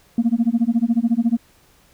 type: tone with tremolo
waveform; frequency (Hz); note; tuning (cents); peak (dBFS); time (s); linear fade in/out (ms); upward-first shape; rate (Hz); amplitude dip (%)
sine; 232.7; A#3; -3; -10; 0.18-1.37; 2; sine; 14; 100
effects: tanh soft clip ceiling -10 dBFS + pink hiss -55 dBFS RMS until 1.93 s